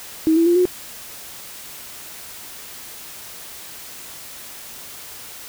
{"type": "tone with pitch steps", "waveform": "sine", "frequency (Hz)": [318.8, 332.5, 346.9, 361.8], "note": ["D#4", "E4", "F4", "F#4"], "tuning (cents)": [42, 15, -12, -39], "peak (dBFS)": -12, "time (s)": [0.27, 0.654], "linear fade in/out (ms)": 0, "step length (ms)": 96, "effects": ["white hiss -37 dBFS RMS until 5.48 s"]}